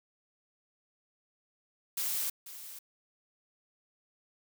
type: noise with echo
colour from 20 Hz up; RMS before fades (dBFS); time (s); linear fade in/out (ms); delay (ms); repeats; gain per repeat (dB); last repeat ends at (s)
blue; -33; 1.97-2.3; 5; 490; 1; -13; 2.79
effects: none